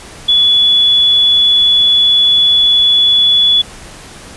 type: tone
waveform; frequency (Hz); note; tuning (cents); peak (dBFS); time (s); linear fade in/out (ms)
sine; 3419; G#7; +50; -6; 0.28-3.62; 10
effects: pink hiss -33 dBFS RMS until 4.36 s + resampled to 24000 Hz